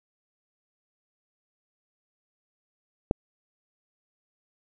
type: click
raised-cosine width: 2 ms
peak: -8 dBFS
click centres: 3.111 s
effects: none